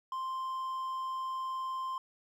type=tone; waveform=triangle; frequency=1046.5 Hz; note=C6; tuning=in tune; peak=-32 dBFS; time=0.12-1.98 s; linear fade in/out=2 ms; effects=none